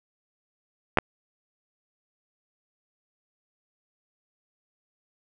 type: clicks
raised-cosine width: 0.5 ms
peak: -4 dBFS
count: 2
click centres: 0.973 / 0.986 s
effects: none